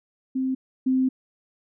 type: tone pair in turn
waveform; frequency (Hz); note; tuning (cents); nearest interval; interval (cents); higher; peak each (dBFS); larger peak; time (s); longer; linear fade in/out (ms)
sine; 261.6 / 259.9; C4 / C4; 0 / -11; unison; 11; first; -22 / -18; second; 0.35-0.55 / 0.86-1.09; second; 10
effects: none